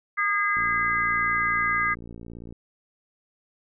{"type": "harmonic tone", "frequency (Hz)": 408.5, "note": "G#4", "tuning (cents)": -29, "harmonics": [3, 4, 5], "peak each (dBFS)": [-25, -27, -25], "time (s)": [0.17, 1.95], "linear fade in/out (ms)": 20}
{"type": "click train", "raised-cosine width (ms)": 3, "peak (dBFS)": -28, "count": 114, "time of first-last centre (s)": [0.57, 2.525], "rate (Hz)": 57.8}
{"effects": []}